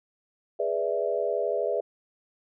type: chord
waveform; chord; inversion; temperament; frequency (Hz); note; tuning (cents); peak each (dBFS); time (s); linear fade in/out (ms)
sine; E dominant seventh; first; equal; 415.3 / 493.9 / 587.3 / 659.3; G#4 / B4 / D5 / E5; 0 / 0 / 0 / 0; -30; 0.59-1.81; 10
effects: none